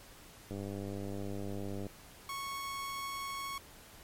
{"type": "click train", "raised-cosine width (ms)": 2, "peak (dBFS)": -28, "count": 136, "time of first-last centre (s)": [0.51, 1.867], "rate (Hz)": 99.5}
{"type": "tone", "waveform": "sawtooth", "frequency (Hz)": 1104, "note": "C#6", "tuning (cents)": -7, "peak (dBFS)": -34, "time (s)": [2.29, 3.58], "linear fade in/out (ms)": 2}
{"effects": ["pink hiss -55 dBFS RMS until 4.03 s", "MP3 64 kbps"]}